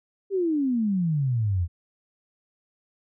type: exponential sweep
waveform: sine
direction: down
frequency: 404.4 to 82 Hz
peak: -21 dBFS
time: 0.3-1.68 s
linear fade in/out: 50 ms
effects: none